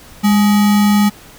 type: tone with sample-and-hold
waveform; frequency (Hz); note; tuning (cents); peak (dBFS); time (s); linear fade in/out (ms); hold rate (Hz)
sine; 205.2; G#3; -21; -8; 0.23-1.1; 20; 1050
effects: pink hiss -40 dBFS RMS until 1.38 s